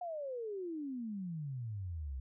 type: exponential sweep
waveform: sine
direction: down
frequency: 727 to 62.8 Hz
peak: -38 dBFS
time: 0.01-2.2 s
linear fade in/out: 5 ms
effects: none